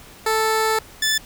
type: tone pair in turn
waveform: 15% pulse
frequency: 440 / 1748.9 Hz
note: A4 / A6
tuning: 0 / -11 cents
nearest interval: 2 octaves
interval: 2389 cents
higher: second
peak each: -11 dBFS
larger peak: neither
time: 0.26-0.79 / 1.02-1.18 s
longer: first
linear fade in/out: 5 ms
effects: pink hiss -44 dBFS RMS until 1.25 s